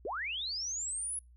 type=linear sweep; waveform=sine; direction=up; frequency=336.4 to 10548 Hz; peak=-34 dBFS; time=0.05-1.19 s; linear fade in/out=2 ms; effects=noise-tail reverb RT60 0.2 s tail -25 dB re dry + added 60 Hz sine -55 dBFS peak until 1.36 s